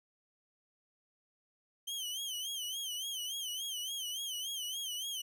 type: tone with vibrato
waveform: sawtooth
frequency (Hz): 3106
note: G7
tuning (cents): -17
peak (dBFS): -34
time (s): 1.87-5.22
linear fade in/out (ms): 10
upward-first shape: sine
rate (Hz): 3.5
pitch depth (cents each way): 110
effects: none